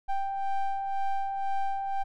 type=ring-modulated tone; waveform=triangle; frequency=392 Hz; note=G4; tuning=in tune; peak=-21 dBFS; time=0.08-2.04 s; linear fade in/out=20 ms; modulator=393 Hz; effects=none